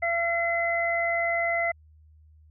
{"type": "harmonic tone", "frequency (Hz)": 680, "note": "F5", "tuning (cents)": -46, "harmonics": [1, 2, 3], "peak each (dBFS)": [-26, -37, -26], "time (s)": [0.02, 1.72], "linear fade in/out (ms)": 10, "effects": ["added 77 Hz sine -52 dBFS peak until 2.5 s"]}